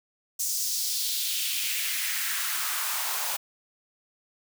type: noise with high-pass filter sweep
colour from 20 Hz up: white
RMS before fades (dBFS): -29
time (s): 0.39-3.37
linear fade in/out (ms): 10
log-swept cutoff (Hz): 6500 to 740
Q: 2.1
effects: none